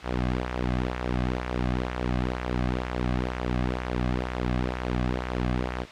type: tone with flanger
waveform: sawtooth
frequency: 62 Hz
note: B1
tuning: 7 cents sharp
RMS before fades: -28 dBFS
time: 0.02-5.86 s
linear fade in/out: 50 ms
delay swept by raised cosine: 0.22 to 2.22 ms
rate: 2.1 Hz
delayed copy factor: -0.65
effects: white hiss -43 dBFS RMS until 5.91 s + low-pass 3000 Hz 12 dB/octave